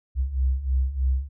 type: beating tone pair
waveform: sine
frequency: 63.4 / 66.6 Hz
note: B1 / C2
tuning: +46 / +31 cents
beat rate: 3.2 Hz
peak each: -26 / -22 dBFS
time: 0.15-1.29 s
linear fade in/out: 50 ms
effects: none